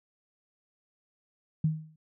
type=tone with exponential decay; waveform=sine; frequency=156.8 Hz; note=D#3; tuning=14 cents sharp; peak=-20 dBFS; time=1.64-1.96 s; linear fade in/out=5 ms; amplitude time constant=69 ms; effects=none

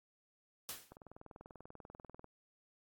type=noise with exponential decay; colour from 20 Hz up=white; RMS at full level=-40 dBFS; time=0.69-0.96 s; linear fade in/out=0 ms; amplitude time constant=57 ms
type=click train; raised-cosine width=1 ms; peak=-38 dBFS; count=28; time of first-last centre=0.92-2.244 s; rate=20.4 Hz
effects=AAC 64 kbps

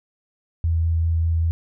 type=tone with vibrato; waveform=sine; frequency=82.41 Hz; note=E2; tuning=in tune; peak=-17 dBFS; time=0.64-1.51 s; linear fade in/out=0 ms; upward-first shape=square; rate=5.1 Hz; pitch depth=8 cents each way; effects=none

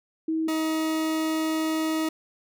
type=tone pair in turn; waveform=sine / 40% pulse; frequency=320 / 316.9 Hz; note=D#4 / D#4; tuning=+49 / +32 cents; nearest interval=unison; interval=17 cents; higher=first; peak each=-23 dBFS; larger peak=neither; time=0.28-0.48 / 0.48-2.09 s; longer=second; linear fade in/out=5 ms; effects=none

